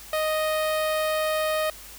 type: tone with notch filter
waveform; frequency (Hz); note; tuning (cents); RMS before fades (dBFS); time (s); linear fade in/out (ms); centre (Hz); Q
sawtooth; 622.3; D#5; 0; -25; 0.13-1.7; 2; 6400; 1.5
effects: added 50 Hz sine -50 dBFS peak until 1.98 s + white hiss -44 dBFS RMS until 1.98 s